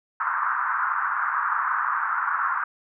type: band-pass noise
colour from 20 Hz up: white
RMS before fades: -25 dBFS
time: 0.2-2.64 s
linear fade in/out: 5 ms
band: 1000 to 1500 Hz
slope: 48 dB/octave
effects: none